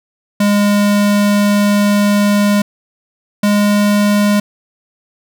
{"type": "tone pair in turn", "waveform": "square", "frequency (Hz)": [204.8, 205.9], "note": ["G#3", "G#3"], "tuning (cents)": [-24, -15], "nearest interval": "unison", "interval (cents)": 9, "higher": "second", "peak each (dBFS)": [-10, -10], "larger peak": "neither", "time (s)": [[0.4, 2.62], [3.43, 4.4]], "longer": "first", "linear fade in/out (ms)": 5, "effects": []}